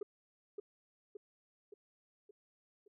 sine tone with echo, 410 Hz, G#4, 22 cents flat, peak -34 dBFS, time 0.01-0.03 s, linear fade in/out 5 ms, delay 570 ms, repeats 5, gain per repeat -5 dB, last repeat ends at 2.88 s, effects tanh soft clip ceiling -35 dBFS

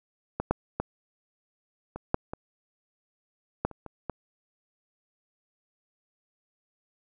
clicks, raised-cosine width 1 ms, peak -14 / -9 / -13 / -22 / -8 / -20 / -11 / -29 / -26 / -17 dBFS, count 10, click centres 0.4 / 0.51 / 0.8 / 1.96 / 2.144 / 2.335 / 3.65 / 3.713 / 3.863 / 4.097 s, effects none

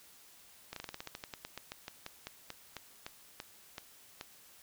slowing click train, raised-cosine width 0.2 ms, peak -24 dBFS, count 23, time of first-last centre 0.73-4.211 s, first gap 33 ms, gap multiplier 1.13, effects white hiss -59 dBFS RMS until 4.62 s

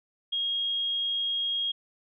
sine tone, 3266 Hz, G#7, 30 cents flat, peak -26 dBFS, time 0.32-1.72 s, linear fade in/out 10 ms, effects none

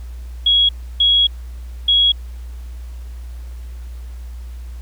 sine tone bursts at uneven times, 3322 Hz, G#7, in tune, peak -10 dBFS, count 3, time 0.46-0.69 / 1-1.27 / 1.88-2.12 s, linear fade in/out 5 ms, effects added 60 Hz sine -28 dBFS peak until 4.81 s + pink hiss -50 dBFS RMS until 4.81 s

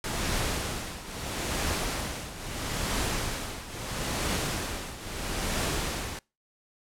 pink noise with tremolo, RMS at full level -28 dBFS, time 0.04-6.19 s, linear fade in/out 2 ms, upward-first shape triangle, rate 0.76 Hz, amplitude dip 80%, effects noise-tail reverb RT60 0.3 s tail -26 dB re dry + low-pass 11000 Hz 12 dB/octave

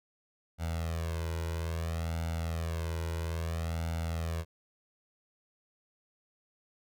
sawtooth tone with flanger, 82.41 Hz, E2, in tune, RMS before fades -34 dBFS, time 0.58-4.45 s, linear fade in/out 50 ms, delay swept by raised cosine 1.4 to 2.06 ms, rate 0.6 Hz, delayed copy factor +0.85, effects none

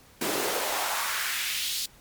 pink noise with high-pass filter sweep, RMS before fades -29 dBFS, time 0.21-1.86 s, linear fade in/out 5 ms, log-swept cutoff 280 to 4400 Hz, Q 1.8, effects pink hiss -55 dBFS RMS until 2 s + MP3 96 kbps

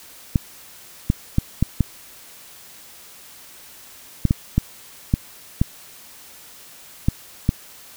clicks, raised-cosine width 5 ms, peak -3 dBFS, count 12, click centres 0.358 / 1.101 / 1.384 / 1.626 / 1.807 / 4.253 / 4.309 / 4.58 / 5.139 / 5.615 / 7.085 / 7.491 s, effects white hiss -44 dBFS RMS until 7.96 s

